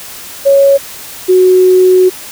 sine tone pair in turn, 554.4 / 369.2 Hz, C#5 / F#4, 0 / -4 cents, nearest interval perfect fifth, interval 704 cents, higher first, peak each -3 dBFS, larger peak neither, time 0.45-0.78 / 1.28-2.1 s, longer second, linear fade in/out 20 ms, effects white hiss -28 dBFS RMS until 2.31 s

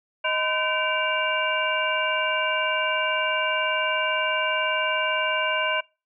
sine tone cluster, 625 / 1013 / 1534 / 2321 / 2798 Hz, D#5 / B5 / G6 / D7 / F7, +8 / +44 / -38 / -21 / +3 cents, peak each -28 dBFS, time 0.24-5.81 s, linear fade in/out 10 ms, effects noise-tail reverb RT60 0.3 s tail -25 dB re dry

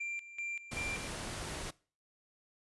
triangle tone with tremolo, 2370 Hz, D7, 15 cents sharp, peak -34 dBFS, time 0-1.08 s, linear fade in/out 10 ms, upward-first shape square, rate 2.6 Hz, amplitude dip 75%
pink noise, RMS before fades -41 dBFS, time 0.71-1.71 s, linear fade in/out 10 ms
effects noise-tail reverb RT60 0.4 s tail -22 dB re dry + resampled to 24000 Hz

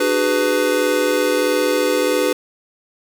square chord, G# half-diminished seventh, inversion second, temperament just, 299 / 373.8 / 415.3 / 498.4 Hz, D4 / F#4 / G#4 / B4, +31 / +18 / 0 / +16 cents, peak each -23 / -23 / -23 / -19 dBFS, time 0-2.33 s, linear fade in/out 5 ms, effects none

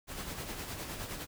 pink noise with tremolo, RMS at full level -39 dBFS, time 0.07-1.27 s, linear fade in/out 50 ms, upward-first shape sine, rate 9.7 Hz, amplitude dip 45%, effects none

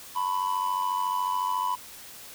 triangle tone with amplitude modulation, 995 Hz, B5, 13 cents sharp, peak -19 dBFS, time 0.15-1.76 s, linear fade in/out 20 ms, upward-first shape sine, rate 94 Hz, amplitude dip 80%, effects tanh soft clip ceiling -15 dBFS + white hiss -45 dBFS RMS until 2.34 s

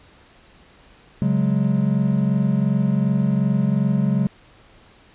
triangle chord, C# suspended fourth, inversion none, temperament equal, 138.59 / 185 / 207.7 Hz, C#3 / F#3 / G#3, 0 / 0 / 0 cents, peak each -19 dBFS, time 1.22-4.27 s, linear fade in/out 0 ms, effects pink hiss -51 dBFS RMS until 5.14 s + resampled to 8000 Hz

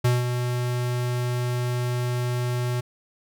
square tone with ADSR envelope, 123 Hz, B2, 7 cents flat, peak -17 dBFS, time 0.04-2.81 s, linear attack 10 ms, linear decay 180 ms, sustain -7 dB, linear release 12 ms, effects none

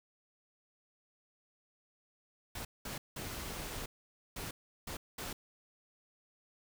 pink noise bursts at uneven times, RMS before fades -42 dBFS, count 6, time 2.55-2.65 / 2.85-2.98 / 3.16-3.86 / 4.36-4.51 / 4.87-4.97 / 5.18-5.33 s, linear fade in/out 5 ms, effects none

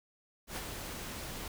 pink noise with ADSR envelope, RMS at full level -38 dBFS, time 0.47-1.48 s, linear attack 96 ms, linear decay 44 ms, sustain -4 dB, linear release 3 ms, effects none

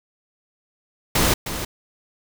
pink noise with echo, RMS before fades -18 dBFS, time 1.15-1.34 s, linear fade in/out 5 ms, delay 310 ms, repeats 1, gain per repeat -10 dB, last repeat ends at 1.65 s, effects none

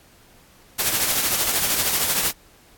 white noise with tremolo, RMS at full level -19 dBFS, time 0.78-2.32 s, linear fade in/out 20 ms, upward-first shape triangle, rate 13 Hz, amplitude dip 50%, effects pink hiss -53 dBFS RMS until 2.77 s + AAC 64 kbps

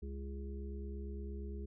harmonic tone, 68.6 Hz, C#2, 17 cents flat, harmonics 1 / 3 / 5 / 6, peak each -41 / -49 / -53 / -51 dBFS, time 0.02-1.66 s, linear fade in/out 10 ms, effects none

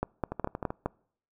two click trains, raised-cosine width 1 ms, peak -19 / -14 dBFS, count 6 / 5, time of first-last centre 0.32-0.705 / 0.03-0.86 s, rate 13 / 4.82 Hz, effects noise-tail reverb RT60 0.6 s tail -26 dB re dry

